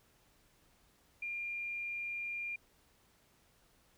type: tone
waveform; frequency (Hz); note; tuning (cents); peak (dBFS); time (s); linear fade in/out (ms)
sine; 2400; D7; +37; -37; 1.22-2.56; 5
effects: pink hiss -69 dBFS RMS until 3.97 s